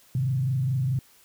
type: tone with frequency modulation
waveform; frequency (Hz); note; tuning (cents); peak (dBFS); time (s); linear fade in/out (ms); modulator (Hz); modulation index
sine; 130.81; C3; 0; -22; 0.15-0.99; 2; 24.6; 0.62
effects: white hiss -57 dBFS RMS until 1.24 s